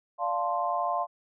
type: chord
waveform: sine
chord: D minor seventh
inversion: none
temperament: equal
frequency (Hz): 587.3 / 698.5 / 880 / 1046.5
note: D5 / F5 / A5 / C6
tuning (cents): 0 / 0 / 0 / 0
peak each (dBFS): -35 / -29 / -34 / -30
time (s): 0.18-1.07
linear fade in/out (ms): 50
effects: none